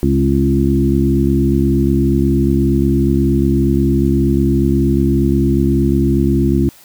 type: harmonic tone with a mistuned harmonic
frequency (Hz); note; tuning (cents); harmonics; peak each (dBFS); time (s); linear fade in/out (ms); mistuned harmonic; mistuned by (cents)
68.4; C#2; -23; 1 / 2 / 3 / 4 / 5; -17 / -17 / -17 / -17 / -17; 0.03-6.69; 0; 3; +27
effects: white hiss -44 dBFS RMS until 6.84 s